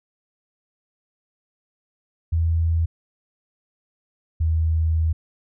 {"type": "tone pair in turn", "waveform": "sine", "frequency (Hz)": [82.41, 80.43], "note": ["E2", "E2"], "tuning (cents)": [0, -42], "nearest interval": "unison", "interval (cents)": 42, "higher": "first", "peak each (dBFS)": -17, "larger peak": "neither", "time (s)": [[2.32, 2.86], [4.4, 5.13]], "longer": "second", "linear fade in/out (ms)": 10, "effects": []}